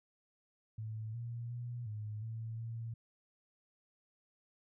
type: tone with pitch steps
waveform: sine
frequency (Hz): 109.7 / 117.9 / 120.6 / 106.5 / 112.6 / 114.6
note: A2 / A#2 / B2 / G#2 / A2 / A#2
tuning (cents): -5 / +20 / -41 / +44 / +40 / -29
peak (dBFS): -39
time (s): 0.78-2.94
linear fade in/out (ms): 5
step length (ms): 360
effects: none